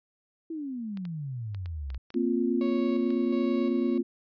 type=exponential sweep; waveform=sine; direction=down; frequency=335 to 61 Hz; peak=-32 dBFS; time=0.5-1.98 s; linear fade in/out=5 ms
type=clicks; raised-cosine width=0.2 ms; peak=-29 dBFS; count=9; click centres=0.973 / 1.053 / 1.547 / 1.659 / 1.903 / 1.946 / 2.104 / 2.142 / 3.105 s
type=chord; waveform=sine; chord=Bb suspended second; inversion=none; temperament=just; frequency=233.1 / 262.2 / 349.6 Hz; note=Bb3 / C4 / F4; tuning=0 / +4 / +2 cents; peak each=-28 dBFS; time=2.14-4.03 s; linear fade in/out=20 ms
type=tone with tremolo; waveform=35% pulse; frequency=554.4 Hz; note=C#5; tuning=in tune; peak=-34 dBFS; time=2.61-3.98 s; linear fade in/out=2 ms; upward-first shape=square; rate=1.4 Hz; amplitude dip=50%
effects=resampled to 11025 Hz